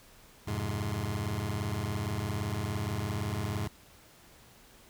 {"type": "chord", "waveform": "sawtooth", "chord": "F minor", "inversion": "none", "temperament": "just", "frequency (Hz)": [87.31, 104.77, 130.96], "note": ["F2", "Ab2", "C3"], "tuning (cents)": [0, 16, 2], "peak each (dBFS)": [-33, -29, -34], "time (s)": [0.47, 3.68], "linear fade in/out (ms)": 10, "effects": ["pink hiss -57 dBFS RMS until 4.89 s"]}